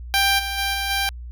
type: tone with level steps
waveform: 10% pulse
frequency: 789 Hz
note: G5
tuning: 11 cents sharp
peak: -8 / -17 / -13 / -15 / -12 dBFS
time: 0.14-1.09 s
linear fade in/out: 0 ms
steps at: 0.38 / 0.57 / 0.73 / 0.89 s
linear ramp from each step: 20 ms
effects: added 60 Hz sine -32 dBFS peak until 1.31 s